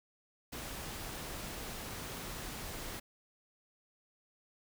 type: noise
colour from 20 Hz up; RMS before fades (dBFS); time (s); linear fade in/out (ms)
pink; -43; 0.52-3; 10
effects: none